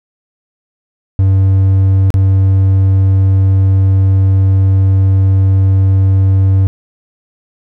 triangle tone with dropouts, 96.1 Hz, G2, 34 cents flat, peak -4 dBFS, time 1.19-6.67 s, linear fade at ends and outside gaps 0 ms, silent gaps 2.104-2.141 s, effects none

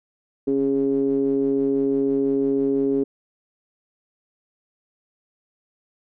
triangle ring-modulated tone, 68 Hz, C#2, 33 cents flat, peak -13 dBFS, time 0.47-3.04 s, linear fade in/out 10 ms, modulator 343 Hz, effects none

